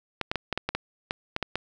clicks, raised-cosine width 0.3 ms, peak -11 dBFS, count 11, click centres 0.213 / 0.315 / 0.357 / 0.527 / 0.576 / 0.69 / 0.75 / 1.109 / 1.364 / 1.427 / 1.556 s, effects none

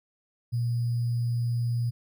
sine tone with sample-and-hold, 119 Hz, A#2, 36 cents sharp, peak -24 dBFS, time 0.52-1.91 s, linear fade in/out 20 ms, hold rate 4900 Hz, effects none

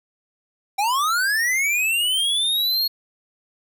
square linear sweep, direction up, 768 to 4331 Hz, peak -19 dBFS, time 0.78-2.88 s, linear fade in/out 10 ms, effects none

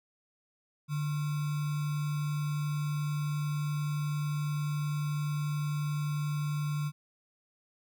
sine tone with sample-and-hold, 148.1 Hz, D3, 15 cents sharp, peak -29 dBFS, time 0.88-6.92 s, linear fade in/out 50 ms, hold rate 1225 Hz, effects none

